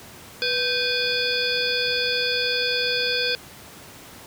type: harmonic tone with a mistuned harmonic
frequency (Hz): 492.6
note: B4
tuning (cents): -5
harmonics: 1 / 3 / 5 / 7 / 9 / 10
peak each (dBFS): -28 / -28 / -28 / -28 / -28 / -28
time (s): 0.42-3.35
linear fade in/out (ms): 0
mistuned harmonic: 3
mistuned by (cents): +86
effects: pink hiss -43 dBFS RMS until 4.26 s + high-pass 80 Hz 12 dB/octave